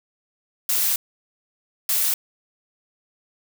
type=noise bursts at uneven times; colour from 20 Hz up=blue; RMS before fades=-21 dBFS; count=2; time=0.69-0.96 / 1.89-2.14 s; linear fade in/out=2 ms; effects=none